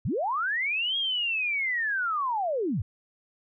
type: linear two-way sweep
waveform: sine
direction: up then down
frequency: 73.2 to 3292 to 73.2 Hz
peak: -25 dBFS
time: 0.05-2.82 s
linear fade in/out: 5 ms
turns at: 0.97 s
effects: none